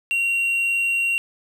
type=tone; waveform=triangle; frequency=2751 Hz; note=F7; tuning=27 cents flat; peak=-17 dBFS; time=0.11-1.18 s; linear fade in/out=0 ms; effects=none